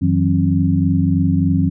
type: tone cluster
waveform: sine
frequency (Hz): 91.8 / 160.8 / 184.1 / 269.3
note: F#2 / E3 / F#3 / C#4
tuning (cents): -13 / -43 / -8 / -50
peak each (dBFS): -18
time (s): 0.01-1.7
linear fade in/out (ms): 20
effects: none